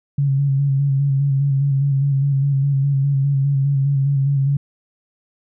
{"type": "tone with vibrato", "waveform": "sine", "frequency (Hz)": 138.59, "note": "C#3", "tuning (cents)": 0, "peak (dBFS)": -14, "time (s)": [0.18, 4.57], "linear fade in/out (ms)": 5, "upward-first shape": "square", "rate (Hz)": 4.9, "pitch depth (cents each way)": 31, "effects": []}